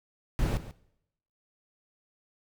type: noise with echo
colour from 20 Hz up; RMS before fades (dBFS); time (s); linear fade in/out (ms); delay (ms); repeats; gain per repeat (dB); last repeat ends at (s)
brown; -27; 0.39-0.57; 0; 140; 1; -14; 0.71
effects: noise-tail reverb RT60 0.8 s tail -20 dB re dry